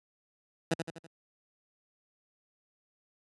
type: tone with echo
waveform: 15% pulse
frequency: 164.81 Hz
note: E3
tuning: in tune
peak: -19 dBFS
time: 0.71-0.74 s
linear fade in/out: 5 ms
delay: 82 ms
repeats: 4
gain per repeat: -6 dB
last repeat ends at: 1.068 s
effects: high-pass 100 Hz 12 dB/octave + resampled to 24000 Hz